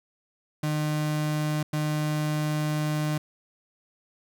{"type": "tone bursts at uneven times", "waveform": "35% pulse", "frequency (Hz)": 151.9, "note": "D#3", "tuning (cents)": -41, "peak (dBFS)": -23, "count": 2, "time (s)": [[0.63, 1.63], [1.73, 3.18]], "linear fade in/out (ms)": 5, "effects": []}